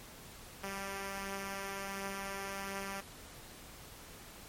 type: beating tone pair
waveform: 5% pulse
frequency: 196 / 197.4 Hz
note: G3 / G3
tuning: 0 / +12 cents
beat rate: 1.4 Hz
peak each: -28 / -37 dBFS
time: 0.63-3.01 s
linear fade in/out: 10 ms
effects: pink hiss -52 dBFS RMS until 4.48 s + MP3 64 kbps